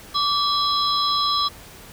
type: tone cluster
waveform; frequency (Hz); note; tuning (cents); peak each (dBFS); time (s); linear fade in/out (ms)
sine; 1162 / 3336 / 4018 / 5170; D6 / G#7 / B7 / E8; -19 / +7 / +29 / -34; -21 / -26 / -24 / -28; 0.14-1.49; 20
effects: pink hiss -43 dBFS RMS until 1.92 s

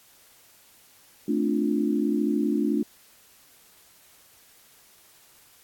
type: chord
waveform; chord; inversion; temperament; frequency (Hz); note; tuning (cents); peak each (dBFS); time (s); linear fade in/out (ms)
sine; D minor seventh; second; equal; 220 / 261.6 / 293.7 / 349.2; A3 / C4 / D4 / F4; 0 / 0 / 0 / 0; -26 / -31 / -25 / -29; 1.28-2.83; 5
effects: white hiss -56 dBFS RMS until 5.63 s + AAC 64 kbps

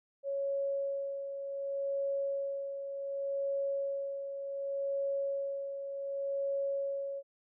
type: tone with tremolo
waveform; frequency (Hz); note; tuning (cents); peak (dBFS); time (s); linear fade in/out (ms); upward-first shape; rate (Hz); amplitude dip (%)
sine; 554.4; C#5; 0; -30; 0.23-7.23; 50; sine; 0.67; 55
effects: none

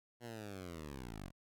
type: linear sweep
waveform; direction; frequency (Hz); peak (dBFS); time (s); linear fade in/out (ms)
10% pulse; down; 122.5 to 41.21; -37; 0.2-1.32; 50
effects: none

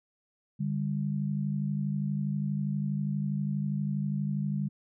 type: tone pair together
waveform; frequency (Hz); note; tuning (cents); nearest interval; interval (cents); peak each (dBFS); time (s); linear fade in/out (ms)
sine; 146.8 / 199.18; D3 / G3; 0 / +28; perfect fourth; 528; -30 / -31; 0.59-4.69; 20
effects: none

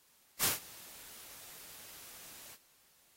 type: noise with ADSR envelope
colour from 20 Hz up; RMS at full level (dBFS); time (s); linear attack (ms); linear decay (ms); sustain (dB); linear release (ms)
white; -28; 0.39-2.58; 48; 150; -24; 49
effects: white hiss -67 dBFS RMS until 3.16 s + AAC 48 kbps

